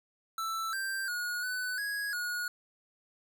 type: tone with pitch steps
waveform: square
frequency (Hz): 1326 / 1575 / 1447 / 1499 / 1660 / 1448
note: E6 / G6 / F#6 / F#6 / G#6 / F#6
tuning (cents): +10 / +8 / -39 / +22 / -1 / -38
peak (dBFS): -33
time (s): 0.38-2.48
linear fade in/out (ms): 2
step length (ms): 350
effects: none